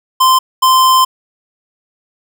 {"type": "tone bursts at uneven times", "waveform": "square", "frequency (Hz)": 1038, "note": "C6", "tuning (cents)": -14, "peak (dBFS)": -7, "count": 2, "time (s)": [[0.2, 0.39], [0.62, 1.05]], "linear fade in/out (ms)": 10, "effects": []}